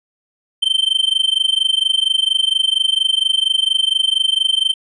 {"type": "tone with amplitude modulation", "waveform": "triangle", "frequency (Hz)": 3111, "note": "G7", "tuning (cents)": -14, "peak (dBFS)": -8, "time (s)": [0.62, 4.74], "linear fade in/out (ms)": 10, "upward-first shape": "sine", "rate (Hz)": 24.3, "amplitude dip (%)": 95, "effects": ["resampled to 24000 Hz"]}